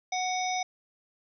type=harmonic tone with a mistuned harmonic; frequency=737 Hz; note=F#5; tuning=7 cents flat; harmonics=1 / 3 / 5 / 7 / 8; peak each=-29 / -35 / -39 / -40 / -38 dBFS; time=0.12-0.63 s; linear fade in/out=5 ms; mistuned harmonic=3; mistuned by=+20 cents; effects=none